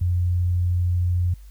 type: tone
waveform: sine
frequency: 88.7 Hz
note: F2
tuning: 27 cents sharp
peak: -18 dBFS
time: 0.01-1.34 s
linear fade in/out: 5 ms
effects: added 50 Hz sine -40 dBFS peak until 1.5 s + white hiss -59 dBFS RMS until 1.5 s